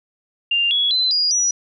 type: tone with pitch steps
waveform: sine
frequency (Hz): 2794 / 3361 / 4044 / 4865 / 5852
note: F7 / G#7 / B7 / D#8 / F#8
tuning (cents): 0 / +20 / +40 / -40 / -20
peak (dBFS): -15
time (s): 0.51-1.51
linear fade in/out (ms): 5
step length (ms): 200
effects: none